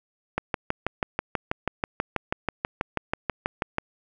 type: click train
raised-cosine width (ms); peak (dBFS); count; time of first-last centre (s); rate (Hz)
0.5; -9; 22; 0.38-3.784; 6.17
effects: none